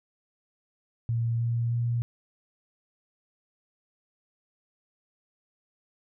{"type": "tone with pitch steps", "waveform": "sine", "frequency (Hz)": [116.2, 117.41, 118.64], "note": ["A#2", "A#2", "A#2"], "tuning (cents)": [-5, 13, 31], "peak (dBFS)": -24, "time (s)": [1.09, 2.02], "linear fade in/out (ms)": 0, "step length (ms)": 310, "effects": []}